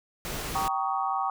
pink noise, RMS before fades -34 dBFS, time 0.25-0.68 s, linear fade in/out 0 ms
sine chord, Eb dominant seventh, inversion first, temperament just, 777.8 / 933.4 / 1120.1 / 1244.5 Hz, G5 / Bb5 / Db6 / Eb6, -14 / +2 / +18 / 0 cents, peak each -29 / -33 / -30 / -34 dBFS, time 0.55-1.3 s, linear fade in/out 2 ms
effects none

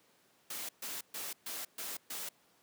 white noise bursts, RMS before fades -41 dBFS, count 6, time 0.5-2.29 s, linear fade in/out 5 ms, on 190 ms, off 130 ms, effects pink hiss -68 dBFS RMS until 2.62 s + high-pass 200 Hz 12 dB/octave

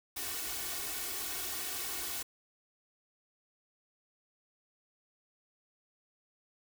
white noise with comb filter, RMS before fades -38 dBFS, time 0.16-2.23 s, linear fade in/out 10 ms, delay 2.7 ms, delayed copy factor +0.9, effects none

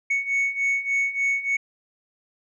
sine beating tone pair, 2217 / 2220.4 Hz, C#7 / C#7, 0 / +2 cents, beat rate 3.4 Hz, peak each -24 / -21 dBFS, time 0.1-1.57 s, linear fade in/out 10 ms, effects tanh soft clip ceiling -18 dBFS

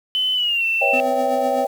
sine tone with pitch glide, 3031 to 2685 Hz, F#7 to E7, +41 to +31 cents, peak -17 dBFS, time 0.15-1 s, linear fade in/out 0 ms, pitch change -210 cents, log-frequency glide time 0.34-0.65 s
sine chord, C# half-diminished seventh, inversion third, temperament equal with one note detuned, 493.9 / 554.4 / 653.2 / 784 Hz, B4 / C#5 / E5 / G5, 0 / 0 / -16 / 0 cents, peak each -26 / -21 / -25 / -21 dBFS, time 0.81-1.67 s, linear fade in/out 10 ms
square tone with tremolo, 256.4 Hz, C4, 35 cents flat, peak -25 dBFS, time 0.93-1.65 s, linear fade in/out 5 ms, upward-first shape triangle, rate 8 Hz, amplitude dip 60%
effects 7-bit

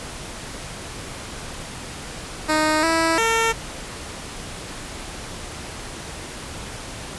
10% pulse tone with pitch steps, 309.4 / 327.4 / 453.7 Hz, D#4 / E4 / A#4, -10 / -12 / -47 cents, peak -9 dBFS, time 2.48-3.53 s, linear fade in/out 20 ms, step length 350 ms, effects pink hiss -34 dBFS RMS until 7.18 s + resampled to 24000 Hz

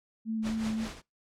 sine tone with vibrato, 220.7 Hz, A3, 5 cents sharp, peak -29 dBFS, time 0.25-0.88 s, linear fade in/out 50 ms, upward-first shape square, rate 3.9 Hz, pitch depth 13 cents each way
pink noise with tremolo, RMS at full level -38 dBFS, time 0.42-1.02 s, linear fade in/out 50 ms, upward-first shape triangle, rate 5.1 Hz, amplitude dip 75%
effects noise-tail reverb RT60 0.2 s tail -23 dB re dry + low-pass 7000 Hz 12 dB/octave

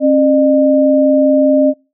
sine tone pair together, 270 / 604.9 Hz, C#4 / D#5, -45 / -49 cents, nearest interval octave + major second, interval 1396 cents, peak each -10 dBFS, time 0-1.74 s, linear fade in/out 50 ms, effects noise-tail reverb RT60 0.3 s tail -24 dB re dry

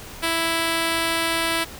5% pulse tone, 330 Hz, E4, 2 cents sharp, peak -9 dBFS, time 0.22-1.65 s, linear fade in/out 20 ms, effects pink hiss -39 dBFS RMS until 1.79 s

